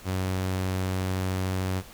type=tone; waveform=sawtooth; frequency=93.5 Hz; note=F#2; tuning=19 cents sharp; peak=-22 dBFS; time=0.04-1.83 s; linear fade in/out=50 ms; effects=pink hiss -48 dBFS RMS until 1.93 s